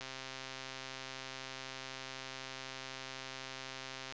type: click train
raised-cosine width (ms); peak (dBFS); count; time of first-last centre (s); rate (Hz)
0.2; -26; 544; 0.01-4.124; 132
effects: resampled to 16000 Hz + 11-bit